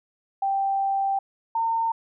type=tone pair in turn; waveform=sine; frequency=784 / 910.5 Hz; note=G5 / A#5; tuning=0 / -41 cents; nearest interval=minor third; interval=259 cents; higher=second; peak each=-21 dBFS; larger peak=neither; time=0.42-1.19 / 1.55-1.92 s; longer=first; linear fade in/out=5 ms; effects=none